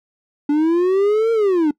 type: linear two-way sweep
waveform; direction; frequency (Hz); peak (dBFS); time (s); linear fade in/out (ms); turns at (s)
triangle; up then down; 286.6 to 462.9 to 286.6; -11; 0.49-1.71; 5; 1.32
effects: noise-tail reverb RT60 0.1 s tail -22 dB re dry